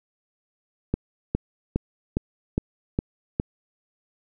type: click train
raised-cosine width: 3 ms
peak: -9 dBFS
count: 7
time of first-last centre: 0.94-3.399 s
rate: 2.44 Hz
effects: none